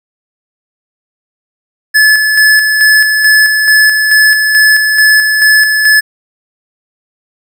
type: tone with tremolo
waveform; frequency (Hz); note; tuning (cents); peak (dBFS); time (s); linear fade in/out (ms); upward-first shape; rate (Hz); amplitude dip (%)
square; 1723; A6; -37; -4; 1.94-6.01; 20; square; 2.3; 40
effects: none